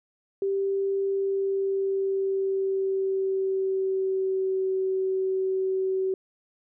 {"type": "tone with pitch glide", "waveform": "sine", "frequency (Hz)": [392, 379.3], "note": ["G4", "F#4"], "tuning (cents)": [0, 43], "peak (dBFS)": -23, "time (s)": [0.42, 6.14], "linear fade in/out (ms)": 2, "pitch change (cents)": -57, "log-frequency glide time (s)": [1.04, 4.71], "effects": []}